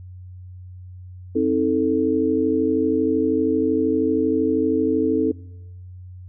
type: chord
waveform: sine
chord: A diminished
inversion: first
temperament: just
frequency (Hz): 264 / 316.8 / 440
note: C4 / Eb4 / A4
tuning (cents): +16 / +31 / 0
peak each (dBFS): -21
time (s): 1.35-5.32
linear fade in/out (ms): 10
effects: noise-tail reverb RT60 1.0 s tail -23 dB re dry + added 91 Hz sine -36 dBFS peak until 6.28 s